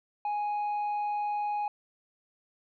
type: tone with tanh clipping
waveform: sine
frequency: 830.6 Hz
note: G#5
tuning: in tune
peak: -29 dBFS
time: 0.25-1.68 s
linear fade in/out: 2 ms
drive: 3 dB
effects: none